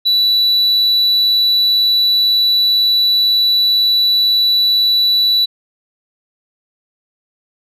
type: tone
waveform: sine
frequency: 3951 Hz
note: B7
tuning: in tune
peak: -7 dBFS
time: 0.05-5.46 s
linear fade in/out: 20 ms
effects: tanh soft clip ceiling -9 dBFS